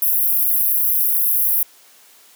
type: high-pass noise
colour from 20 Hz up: pink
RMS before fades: -17 dBFS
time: 0.02-1.63 s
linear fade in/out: 2 ms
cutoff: 11000 Hz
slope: 96 dB/octave
effects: white hiss -49 dBFS RMS until 2.35 s + high-pass 300 Hz 12 dB/octave